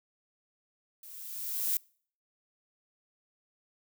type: noise with level ramp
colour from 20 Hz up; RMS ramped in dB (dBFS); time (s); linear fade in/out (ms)
violet; -49 to -28; 1.03-1.77; 2
effects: noise-tail reverb RT60 0.5 s tail -26 dB re dry